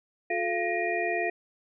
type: tone cluster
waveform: sine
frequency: 356.9 / 435.4 / 688 / 1882 / 2426 Hz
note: F4 / A4 / F5 / A#6 / D#7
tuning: +38 / -18 / -26 / +16 / -44 cents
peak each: -32 / -34 / -30 / -32 / -34 dBFS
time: 0.3-1.3 s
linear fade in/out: 5 ms
effects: none